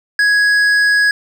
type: tone with hard clipping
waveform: triangle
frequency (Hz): 1666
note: G#6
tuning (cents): +5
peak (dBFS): -11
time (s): 0.19-1.11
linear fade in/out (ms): 2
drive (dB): 11
effects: none